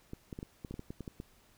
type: clicks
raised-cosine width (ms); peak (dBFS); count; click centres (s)
3; -28; 12; 0.134 / 0.328 / 0.389 / 0.429 / 0.648 / 0.71 / 0.741 / 0.794 / 0.905 / 1.007 / 1.078 / 1.201
effects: pink hiss -65 dBFS RMS until 1.57 s